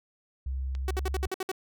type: tone with pitch glide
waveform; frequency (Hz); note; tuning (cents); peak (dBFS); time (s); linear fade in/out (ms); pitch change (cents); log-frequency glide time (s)
sine; 65.9 to 67.75; C2 to C#2; +13 to -39; -29; 0.46-1.27; 5; +48; 0.82-0.98
type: clicks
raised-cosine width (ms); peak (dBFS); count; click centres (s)
0.2; -28; 2; 0.751 / 0.903
type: tone bursts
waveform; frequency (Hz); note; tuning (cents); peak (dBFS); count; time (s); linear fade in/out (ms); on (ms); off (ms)
sawtooth; 376.8; F#4; +32; -25; 8; 0.88-1.516; 2; 27; 60
effects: none